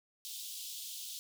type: high-pass noise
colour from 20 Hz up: pink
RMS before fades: -44 dBFS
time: 0.25-1.19 s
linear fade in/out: 0 ms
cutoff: 3100 Hz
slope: 48 dB/octave
effects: none